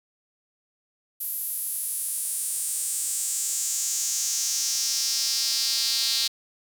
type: tone with high-pass filter sweep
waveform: square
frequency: 123.8 Hz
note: B2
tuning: 5 cents sharp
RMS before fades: -27 dBFS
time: 1.2-6.28 s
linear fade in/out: 10 ms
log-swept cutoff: 12000 to 4200 Hz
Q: 3.7
effects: none